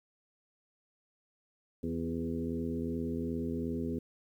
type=harmonic tone with a mistuned harmonic; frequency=82.7 Hz; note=E2; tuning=6 cents sharp; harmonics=1 / 2 / 3 / 4 / 5 / 6; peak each=-41 / -40 / -35 / -42 / -40 / -47 dBFS; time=1.83-3.99 s; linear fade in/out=5 ms; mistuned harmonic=4; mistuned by=+31 cents; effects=11-bit